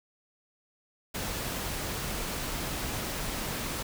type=noise; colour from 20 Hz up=pink; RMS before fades=-34 dBFS; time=1.14-3.83 s; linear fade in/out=10 ms; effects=none